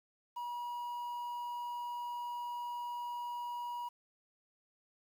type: tone with quantisation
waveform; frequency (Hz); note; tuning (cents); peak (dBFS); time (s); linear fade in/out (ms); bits
triangle; 963; B5; -44; -36; 0.36-3.89; 10; 10
effects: none